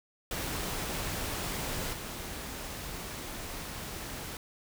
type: noise with level steps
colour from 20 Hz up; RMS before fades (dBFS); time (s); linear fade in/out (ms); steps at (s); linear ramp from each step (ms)
pink; -35 / -40; 0.31-4.37; 2; 1.92; 20
effects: none